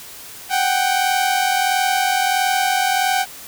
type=tone pair together; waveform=sawtooth; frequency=744 / 785.5 Hz; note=F#5 / G5; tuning=+9 / +3 cents; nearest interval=minor second; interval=94 cents; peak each=-15 dBFS; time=0.49-3.26 s; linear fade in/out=50 ms; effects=white hiss -37 dBFS RMS until 3.47 s